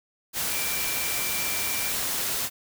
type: tone in noise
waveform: sine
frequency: 2349 Hz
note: D7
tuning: in tune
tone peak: -34 dBFS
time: 0.49-1.94 s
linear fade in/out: 50 ms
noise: white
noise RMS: -28 dBFS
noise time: 0.33-2.5 s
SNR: -9 dB
effects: none